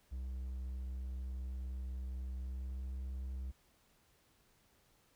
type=tone with pitch glide; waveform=triangle; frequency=64 to 65.04 Hz; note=C2 to C2; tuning=-38 to -10 cents; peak=-37 dBFS; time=0.11-3.52 s; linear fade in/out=20 ms; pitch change=+28 cents; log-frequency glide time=2.4-2.96 s; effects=pink hiss -71 dBFS RMS until 5.15 s